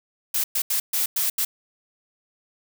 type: noise bursts at uneven times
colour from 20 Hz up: blue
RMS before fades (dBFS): -23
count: 6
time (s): 0.34-0.44 / 0.55-0.62 / 0.7-0.8 / 0.93-1.06 / 1.16-1.3 / 1.38-1.45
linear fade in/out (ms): 5
effects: none